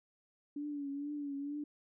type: tone with vibrato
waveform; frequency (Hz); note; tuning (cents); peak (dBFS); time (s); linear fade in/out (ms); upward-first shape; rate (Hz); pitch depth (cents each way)
sine; 286.7; D4; -42; -37; 0.56-1.64; 5; triangle; 2.2; 61
effects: none